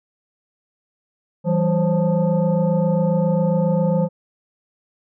sine tone with frequency modulation, 164.81 Hz, E3, in tune, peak -15 dBFS, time 1.44-4.09 s, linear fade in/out 50 ms, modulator 357 Hz, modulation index 1.2, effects none

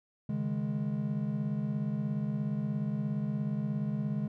triangle chord, C# suspended second, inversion none, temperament equal, 138.59 / 155.56 / 207.7 Hz, C#3 / D#3 / G#3, 0 / 0 / 0 cents, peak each -33 / -34 / -31 dBFS, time 0.29-4.28 s, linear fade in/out 5 ms, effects none

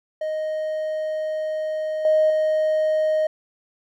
triangle tone with level steps, 622.3 Hz, D#5, in tune, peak -21 / -11 / -15 dBFS, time 0.21-3.27 s, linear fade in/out 5 ms, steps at 2.05 / 2.3 s, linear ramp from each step 2 ms, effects tanh soft clip ceiling -11 dBFS

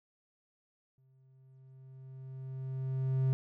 triangle tone with exponential growth, 131.8 Hz, C3, 13 cents sharp, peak -23 dBFS, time 0.98-3.33 s, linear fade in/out 0 ms, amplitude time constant 510 ms, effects none

